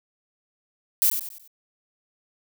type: noise with echo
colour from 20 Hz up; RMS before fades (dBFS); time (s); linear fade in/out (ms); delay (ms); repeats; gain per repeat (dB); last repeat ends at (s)
violet; -19; 1.02-1.1; 0; 94; 4; -8; 1.476
effects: none